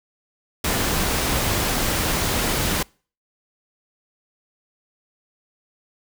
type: noise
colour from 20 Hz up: pink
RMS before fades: -22 dBFS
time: 0.64-2.83 s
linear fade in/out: 5 ms
effects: noise-tail reverb RT60 0.4 s tail -26 dB re dry